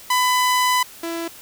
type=tone pair in turn; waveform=sawtooth; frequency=1001 / 334 Hz; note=B5 / E4; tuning=+23 / +23 cents; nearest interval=octave + perfect fifth; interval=1900 cents; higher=first; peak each=-12 / -21 dBFS; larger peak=first; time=0.1-0.83 / 1.03-1.28 s; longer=first; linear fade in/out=5 ms; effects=white hiss -42 dBFS RMS until 1.41 s